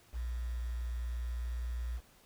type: tone with quantisation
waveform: sine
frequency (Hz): 59.7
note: A#1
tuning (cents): +42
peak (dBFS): -34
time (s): 0.12-2.01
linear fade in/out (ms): 50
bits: 9
effects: pink hiss -63 dBFS RMS until 2.25 s